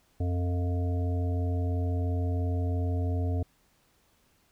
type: harmonic tone with a mistuned harmonic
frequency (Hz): 88.7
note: F2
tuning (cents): +27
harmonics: 1 / 3 / 5 / 7 / 8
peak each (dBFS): -26 / -36 / -40 / -43 / -44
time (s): 0.2-3.43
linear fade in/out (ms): 5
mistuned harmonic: 7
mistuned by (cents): +16
effects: pink hiss -67 dBFS RMS until 4.51 s